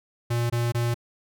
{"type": "tone bursts", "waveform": "square", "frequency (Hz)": 118.7, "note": "A#2", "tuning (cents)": 32, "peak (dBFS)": -23, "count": 3, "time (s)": [0.3, 0.944], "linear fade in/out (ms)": 10, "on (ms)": 200, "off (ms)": 22, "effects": []}